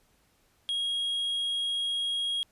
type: tone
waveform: triangle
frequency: 3282 Hz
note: G#7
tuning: 21 cents flat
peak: -26 dBFS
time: 0.69-2.43 s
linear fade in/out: 0 ms
effects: pink hiss -67 dBFS RMS until 2.51 s + resampled to 32000 Hz